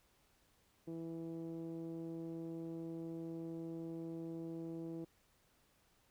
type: tone with low-pass filter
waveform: 10% pulse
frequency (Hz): 164.81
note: E3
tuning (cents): 0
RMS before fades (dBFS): -45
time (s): 0.87-5.05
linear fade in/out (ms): 10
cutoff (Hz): 350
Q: 2.1
effects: pink hiss -73 dBFS RMS until 6.1 s